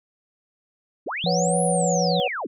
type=linear two-way sweep; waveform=sine; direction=up then down; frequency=164.81 to 10360 to 164.81 Hz; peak=-26 dBFS; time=1.06-2.47 s; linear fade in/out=10 ms; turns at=1.62 s
type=tone with vibrato; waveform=sine; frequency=172.5 Hz; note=F3; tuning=21 cents flat; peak=-23 dBFS; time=1.24-2.2 s; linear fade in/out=0 ms; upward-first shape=triangle; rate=6.6 Hz; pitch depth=16 cents each way
type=chord; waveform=sine; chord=B suspended second; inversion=none; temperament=just; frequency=493.9 / 555.6 / 740.8 Hz; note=B4 / C#5 / F#5; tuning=0 / +4 / +2 cents; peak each=-25 dBFS; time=1.26-2.28 s; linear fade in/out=5 ms
effects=none